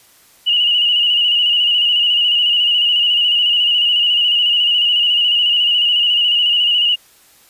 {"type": "tone with vibrato", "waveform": "sine", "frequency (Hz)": 2896, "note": "F#7", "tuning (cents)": -38, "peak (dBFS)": -11, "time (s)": [0.46, 6.96], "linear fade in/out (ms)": 20, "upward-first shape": "square", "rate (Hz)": 14, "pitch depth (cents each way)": 35, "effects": ["white hiss -49 dBFS RMS until 7.49 s", "resampled to 32000 Hz"]}